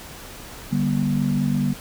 sine chord, G major, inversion second, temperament equal with one note detuned, 146.83 / 196 / 241.3 Hz, D3 / G3 / B3, 0 / 0 / -40 cents, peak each -23 dBFS, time 0.71-1.74 s, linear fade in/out 20 ms, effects pink hiss -39 dBFS RMS until 1.8 s

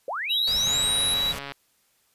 sine linear sweep, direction up, 462.1 to 11175 Hz, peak -27 dBFS, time 0.08-1.14 s, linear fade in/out 2 ms
triangle tone with pitch glide, 3854 to 3894 Hz, B7 to B7, -43 to -25 cents, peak -21 dBFS, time 0.29-1.33 s, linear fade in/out 20 ms, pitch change +18 cents, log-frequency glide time 0.95-1.2 s
pink band-stop noise, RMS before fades -36 dBFS, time 0.47-1.39 s, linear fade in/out 5 ms, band 240 to 430 Hz, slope 96 dB/octave
click train, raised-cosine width 0.3 ms, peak -19 dBFS, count 120, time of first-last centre 0.67-1.52 s, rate 140 Hz
effects white hiss -66 dBFS RMS until 2.14 s + resampled to 32000 Hz

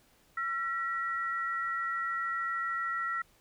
sine tone pair together, 1353.4 / 1914 Hz, E6 / A#6, +45 / +45 cents, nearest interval tritone, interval 600 cents, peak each -32 / -35 dBFS, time 0.37-3.22 s, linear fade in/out 5 ms, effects pink hiss -65 dBFS RMS until 3.4 s

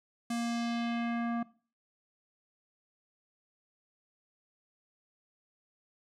square tone with low-pass filter sweep, 234.5 Hz, A#3, 11 cents sharp, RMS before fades -33 dBFS, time 0.3-1.43 s, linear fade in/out 5 ms, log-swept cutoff 9600 to 1200 Hz, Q 1.4, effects noise-tail reverb RT60 0.4 s tail -19 dB re dry

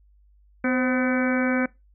harmonic tone with a mistuned harmonic, 252.8 Hz, B3, 41 cents sharp, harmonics 1 / 2 / 3 / 4 / 5 / 6 / 7 / 8 / 9, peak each -22 / -28 / -36 / -39 / -35 / -29 / -36 / -37 / -33 dBFS, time 0.64-1.66 s, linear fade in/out 5 ms, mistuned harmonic 2, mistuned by +55 cents, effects noise-tail reverb RT60 0.2 s tail -20 dB re dry + added 50 Hz sine -54 dBFS peak until 1.94 s

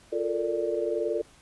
sine chord, Bb major seventh, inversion second, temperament equal with one note detuned, 349.2 / 440 / 461.1 / 587.3 Hz, F4 / A4 / Bb4 / D5, 0 / 0 / -19 / 0 cents, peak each -31 dBFS, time 0.12-1.22 s, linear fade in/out 10 ms, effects pink hiss -56 dBFS RMS until 1.41 s + resampled to 24000 Hz

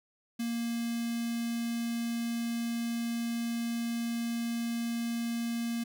square tone with notch filter, 233.4 Hz, A#3, 2 cents sharp, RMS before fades -33 dBFS, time 0.39-5.84 s, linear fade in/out 10 ms, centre 890 Hz, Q 0.53, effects none

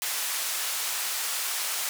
white band-pass noise, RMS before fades -30 dBFS, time 0.02-1.89 s, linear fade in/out 0 ms, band 780 to 14000 Hz, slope 12 dB/octave, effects none

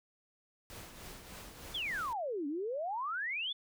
pink noise with tremolo, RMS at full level -47 dBFS, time 0.7-2.13 s, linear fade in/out 0 ms, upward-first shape triangle, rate 3.3 Hz, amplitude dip 55%
sine exponential two-way sweep, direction down then up, 3574 to 275.5 to 3574 Hz, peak -34 dBFS, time 1.74-3.53 s, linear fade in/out 10 ms, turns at 2.47 s
effects none

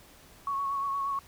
sine tone with vibrato, 1108.7 Hz, C#6, in tune, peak -28 dBFS, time 0.47-1.19 s, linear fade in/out 2 ms, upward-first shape sine, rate 8.5 Hz, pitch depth 25 cents each way, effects pink hiss -55 dBFS RMS until 1.27 s

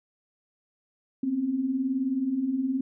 sine beating tone pair, 246.9 / 265.9 Hz, B3 / C4, 0 / +28 cents, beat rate 19 Hz, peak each -32 / -25 dBFS, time 1.23-2.81 s, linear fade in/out 5 ms, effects none

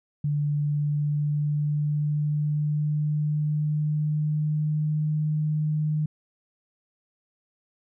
sine tone with pitch glide, 146.83 to 152.8 Hz, D3 to D#3, 0 to -31 cents, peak -22 dBFS, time 0.24-6.06 s, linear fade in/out 5 ms, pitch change +69 cents, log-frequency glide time 0.52-5.13 s, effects none

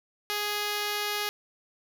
5% pulse tone, 415.3 Hz, G#4, in tune, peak -17 dBFS, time 0.3-1.29 s, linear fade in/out 0 ms, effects none

